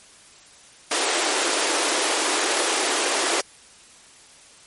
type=high-pass noise; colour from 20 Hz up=pink; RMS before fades=-22 dBFS; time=0.91-3.41 s; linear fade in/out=5 ms; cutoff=310 Hz; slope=48 dB/octave; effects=white hiss -49 dBFS RMS until 4.66 s + MP3 48 kbps